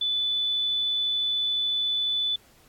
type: tone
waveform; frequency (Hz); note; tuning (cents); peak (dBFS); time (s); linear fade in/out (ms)
sine; 3486; A7; -17; -23; 0.01-2.36; 5
effects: pink hiss -58 dBFS RMS until 2.68 s + AAC 64 kbps